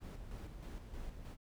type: noise with tremolo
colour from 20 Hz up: brown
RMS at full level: -45 dBFS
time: 0-1.37 s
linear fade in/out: 50 ms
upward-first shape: square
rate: 3.2 Hz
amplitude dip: 45%
effects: none